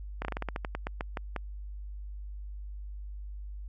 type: slowing click train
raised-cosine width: 0.5 ms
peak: -18 dBFS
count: 14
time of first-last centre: 0.22-1.363 s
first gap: 29 ms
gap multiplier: 1.17
effects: added 50 Hz sine -38 dBFS peak until 3.68 s